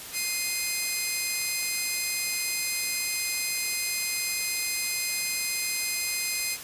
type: tone pair together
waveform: 10% pulse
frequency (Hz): 2091 / 2489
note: C7 / D#7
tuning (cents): -2 / 0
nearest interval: minor third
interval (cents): 302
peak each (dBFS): -21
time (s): 0.12-6.58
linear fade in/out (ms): 50
effects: white hiss -40 dBFS RMS until 6.63 s + resampled to 32000 Hz